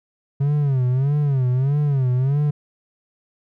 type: tone with vibrato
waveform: triangle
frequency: 136 Hz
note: C#3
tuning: 33 cents flat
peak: -14 dBFS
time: 0.4-2.51 s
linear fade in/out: 10 ms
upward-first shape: sine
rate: 1.6 Hz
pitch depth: 150 cents each way
effects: none